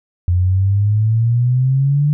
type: exponential sweep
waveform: sine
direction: up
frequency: 87.2 to 149.6 Hz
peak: -11 dBFS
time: 0.28-2.13 s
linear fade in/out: 0 ms
effects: none